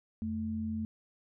sine tone pair together, 87.64 / 220 Hz, F2 / A3, +7 / 0 cents, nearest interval octave + major third, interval 1593 cents, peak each -39 / -33 dBFS, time 0.22-0.85 s, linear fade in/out 0 ms, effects none

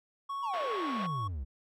triangle tone, 1108.7 Hz, C#6, in tune, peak -32 dBFS, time 0.29-1.28 s, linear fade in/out 10 ms
triangle exponential sweep, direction down, 1014 to 60.9 Hz, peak -32 dBFS, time 0.42-1.45 s, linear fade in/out 20 ms
pink band-pass noise, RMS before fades -42 dBFS, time 0.53-1.07 s, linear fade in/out 10 ms, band 440 to 3500 Hz, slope 24 dB/octave
effects none

